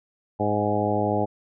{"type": "harmonic tone with a mistuned harmonic", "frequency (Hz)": 104.3, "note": "G#2", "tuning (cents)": 8, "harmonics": [1, 2, 3, 4, 5, 6, 7, 8], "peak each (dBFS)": [-29, -29, -29, -29, -29, -29, -29, -29], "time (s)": [0.39, 1.26], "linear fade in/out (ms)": 20, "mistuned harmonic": 7, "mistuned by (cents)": 26, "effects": []}